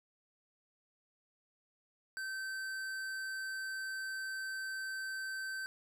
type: tone with tanh clipping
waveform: sine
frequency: 1547 Hz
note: G6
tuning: 23 cents flat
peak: -40 dBFS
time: 2.17-5.66 s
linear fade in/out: 0 ms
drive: 16 dB
effects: none